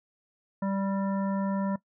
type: harmonic tone with a mistuned harmonic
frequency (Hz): 195.6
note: G3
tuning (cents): -4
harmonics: 1 / 3 / 5 / 7 / 9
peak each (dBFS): -27 / -35 / -37 / -45 / -48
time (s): 0.62-1.76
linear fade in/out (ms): 5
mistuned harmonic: 9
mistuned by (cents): +20
effects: noise-tail reverb RT60 0.1 s tail -19 dB re dry